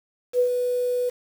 sine tone with ADSR envelope, 493.9 Hz, B4, in tune, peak -15 dBFS, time 0.33-1.1 s, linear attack 62 ms, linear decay 96 ms, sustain -6 dB, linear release 12 ms, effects 7-bit

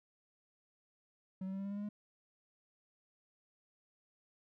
triangle tone with pitch steps, 188.1 / 190.84 / 193.61 / 196.43 / 199.29 / 202.2 / 205.1 / 208.1 Hz, F#3 / G3 / G3 / G3 / G3 / G#3 / G#3 / G#3, +29 / -46 / -21 / +4 / +29 / -46 / -21 / +4 cents, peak -36 dBFS, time 1.41-1.89 s, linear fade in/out 5 ms, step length 60 ms, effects none

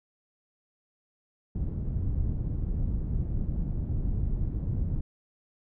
pink low-pass noise, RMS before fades -29 dBFS, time 1.55-5.01 s, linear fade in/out 5 ms, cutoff 150 Hz, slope 12 dB/octave, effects none

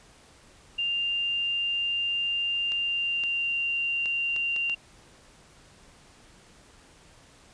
sine tone with pitch glide, 2794 to 2775 Hz, F7 to F7, 0 to -12 cents, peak -25 dBFS, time 0.78-4.75 s, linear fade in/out 10 ms, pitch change -12 cents, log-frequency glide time 2.75-3.53 s
clicks, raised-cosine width 0.2 ms, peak -23 dBFS, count 6, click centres 2.72 / 3.237 / 4.058 / 4.363 / 4.563 / 4.697 s
effects pink hiss -55 dBFS RMS until 7.53 s + resampled to 22050 Hz

